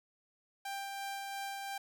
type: tone with tremolo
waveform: sawtooth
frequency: 790 Hz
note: G5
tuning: 13 cents sharp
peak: -34 dBFS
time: 0.65-1.78 s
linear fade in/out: 5 ms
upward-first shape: sine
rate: 2.9 Hz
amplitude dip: 25%
effects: none